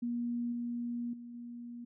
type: tone with level steps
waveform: sine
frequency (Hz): 238.7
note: A#3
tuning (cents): +41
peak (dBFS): -32 / -34 / -44 / -42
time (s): 0.02-1.85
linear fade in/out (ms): 10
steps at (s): 0.52 / 1.13 / 1.34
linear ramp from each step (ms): 5
effects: none